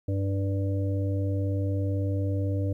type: harmonic tone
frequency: 98 Hz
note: G2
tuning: in tune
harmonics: 1 / 3 / 5 / 6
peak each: -25 / -33 / -37 / -39 dBFS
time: 0.08-2.73 s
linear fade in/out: 5 ms
effects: 11-bit